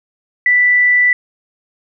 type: tone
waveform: sine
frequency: 1975.5 Hz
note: B6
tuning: in tune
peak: -8 dBFS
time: 0.46-1.13 s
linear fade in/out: 2 ms
effects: none